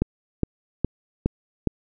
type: click train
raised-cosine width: 3 ms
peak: -7 dBFS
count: 5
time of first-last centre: 0.02-1.673 s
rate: 2.42 Hz
effects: none